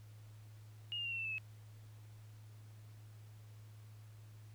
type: tone with pitch steps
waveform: sine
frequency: 2855 / 2808 / 2761 / 2715 / 2670 / 2626 / 2582 Hz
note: F7 / F7 / F7 / F7 / E7 / E7 / E7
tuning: +37 / +9 / -20 / -50 / +22 / -7 / -37 cents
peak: -38 dBFS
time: 0.92-1.382 s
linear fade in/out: 0 ms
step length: 66 ms
effects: added 107 Hz sine -53 dBFS peak until 4.54 s + pink hiss -68 dBFS RMS until 4.54 s